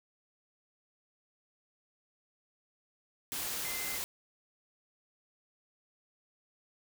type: tone in noise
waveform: sine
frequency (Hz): 2068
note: C7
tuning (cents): -21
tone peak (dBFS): -42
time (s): 3.65-3.97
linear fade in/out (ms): 0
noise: white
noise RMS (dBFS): -37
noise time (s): 3.32-4.04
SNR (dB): -8
effects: none